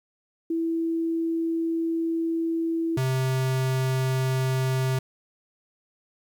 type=tone pair in turn; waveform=sine / square; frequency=329.6 / 130.8 Hz; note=E4 / C3; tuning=0 / 0 cents; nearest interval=octave + major third; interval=1600 cents; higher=first; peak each=-23 dBFS; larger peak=neither; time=0.5-2.97 / 2.97-4.99 s; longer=first; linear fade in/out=5 ms; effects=10-bit